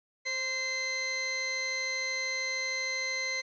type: tone pair together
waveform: sawtooth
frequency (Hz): 525 / 2067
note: C5 / C7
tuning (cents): +6 / -22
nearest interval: 2 octaves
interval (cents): 2372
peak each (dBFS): -37 / -27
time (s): 0.25-3.42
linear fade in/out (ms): 20
effects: resampled to 16000 Hz + 11-bit